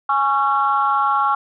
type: chord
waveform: sine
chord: Db major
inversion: second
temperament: equal with one note detuned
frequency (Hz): 830.6 / 1108.7 / 1363.4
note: Ab5 / Db6 / F6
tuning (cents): 0 / 0 / -42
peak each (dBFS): -19 / -18 / -19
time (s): 0.09-1.35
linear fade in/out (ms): 5
effects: tanh soft clip ceiling -6 dBFS